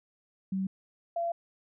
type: tone pair in turn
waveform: sine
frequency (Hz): 191.1 / 681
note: G3 / F5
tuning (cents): -44 / -44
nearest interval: octave + minor seventh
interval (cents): 2200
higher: second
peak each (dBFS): -28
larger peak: neither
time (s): 0.52-0.67 / 1.16-1.32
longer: second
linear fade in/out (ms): 5
effects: none